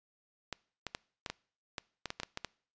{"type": "clicks", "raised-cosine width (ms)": 0.2, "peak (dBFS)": -19, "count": 12, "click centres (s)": [0.527, 0.867, 0.949, 1.262, 1.3, 1.782, 2.057, 2.104, 2.2, 2.233, 2.374, 2.447], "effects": ["noise-tail reverb RT60 0.5 s tail -24 dB re dry", "resampled to 16000 Hz"]}